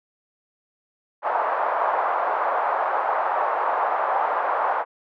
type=band-pass noise; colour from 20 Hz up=white; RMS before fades=-23 dBFS; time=1.22-4.85 s; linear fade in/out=50 ms; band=620 to 1100 Hz; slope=24 dB/octave; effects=none